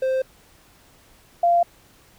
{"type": "tone pair in turn", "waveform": ["triangle", "sine"], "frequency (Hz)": [523.3, 691.1], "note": ["C5", "F5"], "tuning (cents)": [0, -18], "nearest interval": "perfect fourth", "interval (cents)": 482, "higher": "second", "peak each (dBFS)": [-17, -14], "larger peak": "second", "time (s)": [[0.02, 0.22], [1.43, 1.63]], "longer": "neither", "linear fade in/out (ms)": 5, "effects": ["pink hiss -54 dBFS RMS until 2.18 s"]}